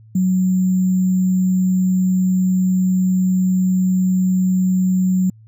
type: tone with sample-and-hold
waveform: sine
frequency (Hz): 185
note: F#3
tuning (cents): 0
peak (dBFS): -13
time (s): 0.15-5.3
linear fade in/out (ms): 5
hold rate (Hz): 7350
effects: added 110 Hz sine -42 dBFS peak until 5.47 s